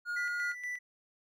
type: tone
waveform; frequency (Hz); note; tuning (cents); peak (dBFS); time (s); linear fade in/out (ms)
triangle; 1430; F6; +41; -31; 0.05-0.55; 50
type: tone with tremolo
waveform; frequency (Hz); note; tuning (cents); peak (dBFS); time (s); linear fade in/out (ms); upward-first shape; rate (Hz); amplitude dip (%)
triangle; 1975.5; B6; 0; -33; 0.16-0.79; 10; square; 4.2; 55
effects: none